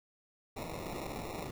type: noise with sample-and-hold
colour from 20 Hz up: white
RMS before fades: -41 dBFS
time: 0.56-1.51 s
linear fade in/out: 5 ms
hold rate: 1575 Hz
effects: none